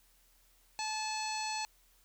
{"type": "harmonic tone", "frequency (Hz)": 866, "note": "A5", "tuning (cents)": -28, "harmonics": [1, 2, 3, 4, 5, 6, 7, 8, 9], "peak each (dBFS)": [-37, -48, -42, -52, -41, -52, -46, -53, -46], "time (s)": [0.79, 1.65], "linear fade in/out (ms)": 0, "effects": ["added 40 Hz sine -68 dBFS peak until 2.04 s", "white hiss -68 dBFS RMS until 2.04 s"]}